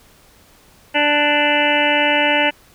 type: harmonic tone with a mistuned harmonic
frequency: 293.7 Hz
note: D4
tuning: in tune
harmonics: 1 / 2 / 3 / 5 / 6 / 7 / 8 / 9 / 10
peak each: -23 / -20 / -20 / -24 / -23 / -22 / -25 / -21 / -22 dBFS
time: 0.94-2.51 s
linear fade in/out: 20 ms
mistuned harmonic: 5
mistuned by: +18 cents
effects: pink hiss -50 dBFS RMS until 2.74 s